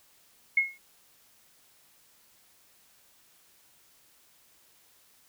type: tone with exponential decay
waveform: sine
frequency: 2166 Hz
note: C#7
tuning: 41 cents flat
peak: -17 dBFS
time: 0.57-0.78 s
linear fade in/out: 5 ms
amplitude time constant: 45 ms
effects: white hiss -62 dBFS RMS until 5.28 s